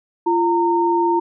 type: tone pair together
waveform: sine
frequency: 344.1 / 918.6 Hz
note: F4 / A#5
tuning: -26 / -26 cents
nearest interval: octave + perfect fourth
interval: 1700 cents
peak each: -17 dBFS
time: 0.26-1.2 s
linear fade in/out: 10 ms
effects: none